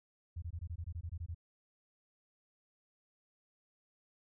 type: tone bursts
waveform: sine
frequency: 84.1 Hz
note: E2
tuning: 35 cents sharp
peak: -38 dBFS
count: 12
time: 0.36-1.347 s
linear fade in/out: 10 ms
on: 63 ms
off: 21 ms
effects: none